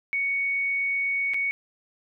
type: tone with dropouts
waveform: sine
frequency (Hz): 2228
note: C#7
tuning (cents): +8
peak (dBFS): -23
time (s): 0.13-1.51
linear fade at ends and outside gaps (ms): 0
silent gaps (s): 1.336-1.343
effects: none